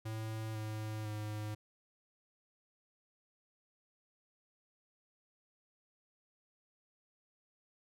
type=tone with pitch steps; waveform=square; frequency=110.2 / 108.24 / 106.32 Hz; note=A2 / A2 / G#2; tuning=+3 / -28 / +41 cents; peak=-39 dBFS; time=0.05-1.55 s; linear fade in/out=10 ms; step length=500 ms; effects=none